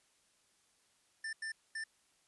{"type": "tone bursts at uneven times", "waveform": "square", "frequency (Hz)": 1781, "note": "A6", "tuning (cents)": 21, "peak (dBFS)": -39, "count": 3, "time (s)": [[1.24, 1.33], [1.42, 1.52], [1.75, 1.84]], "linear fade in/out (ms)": 5, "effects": ["white hiss -72 dBFS RMS until 2.27 s", "resampled to 24000 Hz"]}